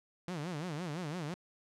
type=tone with vibrato; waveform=sawtooth; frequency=163.3 Hz; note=E3; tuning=16 cents flat; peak=-33 dBFS; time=0.28-1.34 s; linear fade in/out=0 ms; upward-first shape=sine; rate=5.9 Hz; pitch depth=220 cents each way; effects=low-pass 8000 Hz 12 dB/octave